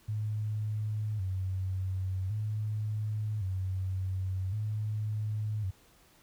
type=tone with vibrato; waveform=sine; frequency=100.3 Hz; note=G2; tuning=40 cents sharp; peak=-30 dBFS; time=0.08-5.71 s; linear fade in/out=10 ms; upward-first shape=square; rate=0.45 Hz; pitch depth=110 cents each way; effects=pink hiss -62 dBFS RMS until 6.22 s